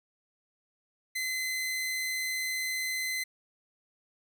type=tone; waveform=sawtooth; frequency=2045 Hz; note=C7; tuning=40 cents flat; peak=-27 dBFS; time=1.15-3.24 s; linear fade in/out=10 ms; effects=none